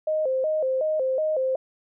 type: tone with vibrato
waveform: sine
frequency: 570 Hz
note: C#5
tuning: 48 cents sharp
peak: -21 dBFS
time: 0.07-1.56 s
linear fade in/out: 5 ms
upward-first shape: square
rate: 2.7 Hz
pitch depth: 150 cents each way
effects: none